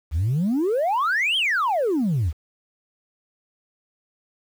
sine exponential two-way sweep, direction up then down, 69.3 to 3300 to 69.3 Hz, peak -17 dBFS, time 0.11-2.33 s, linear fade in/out 50 ms, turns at 1.37 s, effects tanh soft clip ceiling -17 dBFS + 8-bit

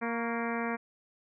harmonic tone with a mistuned harmonic, 233.1 Hz, A#3, in tune, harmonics 1 / 2 / 3 / 4 / 5 / 6 / 7 / 8 / 9 / 10, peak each -34 / -37 / -39 / -40 / -41 / -42 / -42 / -43 / -44 / -44 dBFS, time 0.01-0.77 s, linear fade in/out 20 ms, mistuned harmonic 5, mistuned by -48 cents, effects none

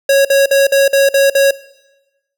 square tone bursts, 551 Hz, C#5, 11 cents flat, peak -8 dBFS, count 7, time 0.09-1.51 s, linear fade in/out 5 ms, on 160 ms, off 50 ms, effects noise-tail reverb RT60 1.0 s tail -19 dB re dry

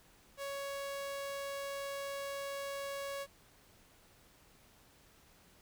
sawtooth tone, 557 Hz, C#5, 8 cents sharp, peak -35 dBFS, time 0.37-3.27 s, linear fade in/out 50 ms, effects pink hiss -64 dBFS RMS until 5.61 s

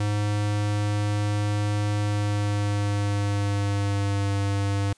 square tone with pitch glide, 103.83 to 99.77 Hz, G#2 to G2, 0 to +31 cents, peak -23 dBFS, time 0-4.93 s, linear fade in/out 5 ms, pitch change -69 cents, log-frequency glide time 1.99-4.29 s, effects white hiss -61 dBFS RMS until 4.97 s + resampled to 22050 Hz

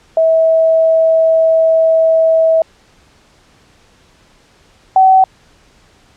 sine tone pair in turn, 648 / 759.3 Hz, E5 / F#5, -30 / +45 cents, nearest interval minor third, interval 275 cents, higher second, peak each -7 / -4 dBFS, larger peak second, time 0.17-2.62 / 4.96-5.24 s, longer first, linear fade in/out 2 ms, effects pink hiss -49 dBFS RMS until 6.16 s + low-pass 7000 Hz 12 dB/octave

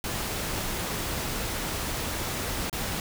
pink noise with dropouts, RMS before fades -31 dBFS, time 0.04-3 s, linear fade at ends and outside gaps 1 ms, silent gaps 2.697-2.728 s, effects none

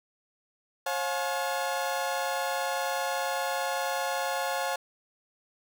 30% pulse tone cluster, 541 / 713 / 850 Hz, C#5 / F5 / G#5, -42 / +36 / +40 cents, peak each -30 dBFS, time 0.86-4.76 s, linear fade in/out 5 ms, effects none

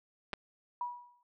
clicks, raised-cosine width 0.3 ms, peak -21 dBFS, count 2, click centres 0.332 / 0.337 s
sine tone with exponential decay, 971 Hz, B5, 30 cents flat, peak -31 dBFS, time 0.81-1.23 s, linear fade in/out 2 ms, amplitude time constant 90 ms
effects none

